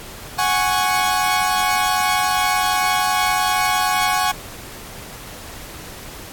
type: chord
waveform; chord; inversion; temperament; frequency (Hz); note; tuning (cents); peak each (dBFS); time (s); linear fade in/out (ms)
sawtooth; F# suspended second; none; equal; 740 / 830.6 / 1108.7; F#5 / G#5 / C#6; 0 / 0 / 0; -17; 0.38-4.32; 10
effects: pink hiss -36 dBFS RMS until 6.32 s + AAC 64 kbps